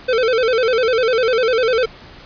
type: tone with vibrato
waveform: square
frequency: 478.2 Hz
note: A#4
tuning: 44 cents sharp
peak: -14 dBFS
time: 0.08-1.86 s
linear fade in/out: 10 ms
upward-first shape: square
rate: 10 Hz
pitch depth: 110 cents each way
effects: pink hiss -40 dBFS RMS until 2.25 s + resampled to 11025 Hz